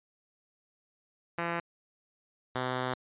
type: tone pair in turn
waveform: 5% pulse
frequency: 170.1 / 127.43 Hz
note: F3 / C3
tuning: -45 / -45 cents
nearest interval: perfect fourth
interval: 500 cents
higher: first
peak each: -19 dBFS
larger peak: neither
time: 1.38-1.6 / 2.55-2.94 s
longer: second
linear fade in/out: 5 ms
effects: resampled to 8000 Hz